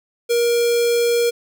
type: tone with notch filter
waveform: square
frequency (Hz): 472.7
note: A#4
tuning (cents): +24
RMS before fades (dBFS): -17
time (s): 0.29-1.31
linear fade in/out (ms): 20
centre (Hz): 1200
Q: 0.9
effects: none